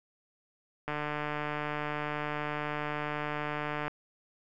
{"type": "click train", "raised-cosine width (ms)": 0.5, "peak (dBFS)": -19, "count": 448, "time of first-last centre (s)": [0.88, 3.88], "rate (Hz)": 149, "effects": []}